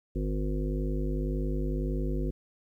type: harmonic tone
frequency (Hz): 50.9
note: G#1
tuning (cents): -34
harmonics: 1 / 3 / 5 / 7 / 9 / 10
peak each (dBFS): -29 / -35 / -36 / -37 / -43 / -44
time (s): 0.15-2.31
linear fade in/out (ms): 10
effects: 11-bit